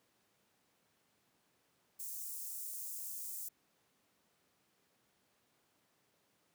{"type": "high-pass noise", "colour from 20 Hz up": "white", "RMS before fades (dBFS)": -44, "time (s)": [1.99, 3.49], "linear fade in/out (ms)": 10, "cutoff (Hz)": 7000, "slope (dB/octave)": 24, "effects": ["pink hiss -75 dBFS RMS until 6.54 s", "high-pass 150 Hz 12 dB/octave"]}